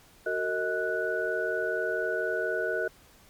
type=tone cluster; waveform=sine; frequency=373.8 / 458 / 630 / 1478 Hz; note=F#4 / A#4 / D#5 / F#6; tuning=+18 / -31 / +21 / -2 cents; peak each=-33 / -32 / -32 / -31 dBFS; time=0.26-2.88 s; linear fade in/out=5 ms; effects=pink hiss -57 dBFS RMS until 3.29 s + MP3 96 kbps